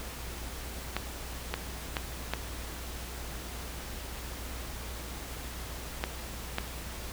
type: clicks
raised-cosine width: 0.3 ms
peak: -13 dBFS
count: 6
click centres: 0.966 / 1.54 / 1.968 / 2.336 / 6.039 / 6.584 s
effects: added 60 Hz sine -41 dBFS peak until 7.12 s + pink hiss -42 dBFS RMS until 7.12 s